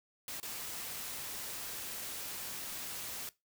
white noise with dropouts, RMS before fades -42 dBFS, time 0.28-3.29 s, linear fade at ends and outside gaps 1 ms, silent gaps 0.4-0.429 s, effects noise-tail reverb RT60 0.2 s tail -19 dB re dry

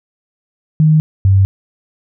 sine tone pair in turn, 155.56 / 96.76 Hz, D#3 / G2, 0 / -22 cents, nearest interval minor sixth, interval 822 cents, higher first, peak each -6 dBFS, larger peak neither, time 0.8-1 / 1.25-1.45 s, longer neither, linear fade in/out 0 ms, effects none

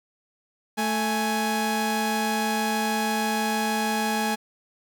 sawtooth tone pair together, 220 / 833.7 Hz, A3 / G#5, 0 / +6 cents, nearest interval octave + major seventh, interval 2306 cents, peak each -22 dBFS, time 0.77-4.36 s, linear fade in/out 20 ms, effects none

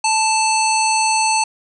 harmonic tone with a mistuned harmonic, 880 Hz, A5, in tune, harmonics 1 / 3 / 5 / 7 / 9 / 10, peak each -16 / -21 / -23 / -24 / -26 / -26 dBFS, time 0.04-1.44 s, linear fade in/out 5 ms, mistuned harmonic 10, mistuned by -20 cents, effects none

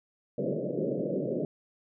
white band-pass noise, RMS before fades -31 dBFS, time 0.38-1.45 s, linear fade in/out 2 ms, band 130 to 600 Hz, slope 96 dB/octave, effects none

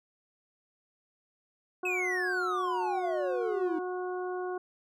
harmonic tone, 364.5 Hz, F#4, 26 cents flat, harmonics 1 / 2 / 3 / 4, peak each -33 / -39 / -43 / -45 dBFS, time 1.83-4.58 s, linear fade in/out 5 ms
triangle exponential sweep, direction down, 2615 to 311.1 Hz, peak -28 dBFS, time 1.85-3.79 s, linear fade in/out 5 ms
effects none

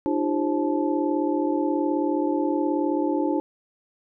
sine tone cluster, 298.1 / 336.9 / 392.9 / 532 / 869 Hz, D4 / E4 / G4 / C5 / A5, +26 / +38 / +4 / +29 / -22 cents, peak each -24 / -26 / -31 / -30 / -31 dBFS, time 0.06-3.4 s, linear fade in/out 0 ms, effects none

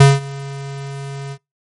square tone with ADSR envelope, 138.59 Hz, C#3, in tune, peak -3 dBFS, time 0-1.38 s, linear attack 7 ms, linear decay 190 ms, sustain -23 dB, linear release 60 ms, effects noise-tail reverb RT60 0.2 s tail -24 dB re dry + MP3 48 kbps

